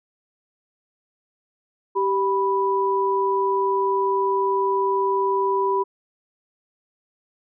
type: tone pair together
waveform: sine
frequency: 389.9 / 985.6 Hz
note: G4 / B5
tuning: -9 / -4 cents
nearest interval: octave + major third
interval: 1605 cents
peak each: -21 dBFS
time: 1.95-5.84 s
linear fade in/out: 20 ms
effects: none